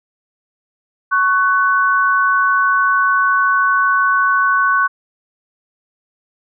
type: tone pair together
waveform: sine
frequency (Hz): 1108.7 / 1498.9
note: C#6 / F#6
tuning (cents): 0 / +22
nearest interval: perfect fourth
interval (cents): 522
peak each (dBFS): -14 / -14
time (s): 1.11-4.88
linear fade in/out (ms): 20
effects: none